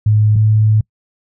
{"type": "tone pair in turn", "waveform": "sine", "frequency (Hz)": [106.7, 108], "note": ["G#2", "A2"], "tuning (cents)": [47, -32], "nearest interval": "unison", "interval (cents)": 21, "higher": "second", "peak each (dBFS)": -8, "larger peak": "neither", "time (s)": [[0.06, 0.36], [0.36, 0.81]], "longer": "second", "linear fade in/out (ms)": 5, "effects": ["noise-tail reverb RT60 0.1 s tail -26 dB re dry"]}